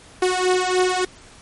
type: beating tone pair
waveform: sawtooth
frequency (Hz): 365.3 / 368.7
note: F#4 / F#4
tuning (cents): -22 / -6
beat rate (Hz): 3.4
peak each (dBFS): -16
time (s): 0.22-1.05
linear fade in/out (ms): 5
effects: pink hiss -46 dBFS RMS until 1.41 s + MP3 48 kbps